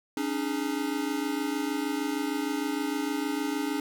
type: chord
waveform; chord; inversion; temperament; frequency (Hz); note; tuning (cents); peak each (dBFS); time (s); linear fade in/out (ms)
square; C# suspended second; none; equal with one note detuned; 277.2 / 303.7 / 415.3; C#4 / D#4 / G#4; 0 / -42 / 0; -32 / -32 / -37; 0.17-3.8; 2
effects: none